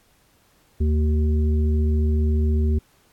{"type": "harmonic tone", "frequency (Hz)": 76.2, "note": "D#2", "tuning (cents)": -36, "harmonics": [1, 3, 5], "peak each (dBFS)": [-17, -27, -31], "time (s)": [0.8, 2.79], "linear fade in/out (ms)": 10, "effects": ["pink hiss -60 dBFS RMS until 3.12 s", "AAC 64 kbps"]}